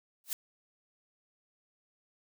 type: noise with exponential growth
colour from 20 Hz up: blue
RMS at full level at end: -29 dBFS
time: 0.24-0.33 s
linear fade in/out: 1 ms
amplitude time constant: 18 ms
effects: none